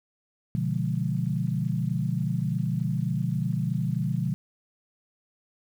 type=chord; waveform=sine; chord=B diminished seventh; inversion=none; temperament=equal; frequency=123.47 / 146.83 / 174.61 / 207.7 Hz; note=B2 / D3 / F3 / Ab3; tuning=0 / 0 / 0 / 0 cents; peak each=-29 / -29 / -29 / -34 dBFS; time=0.55-4.34 s; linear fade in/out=0 ms; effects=9-bit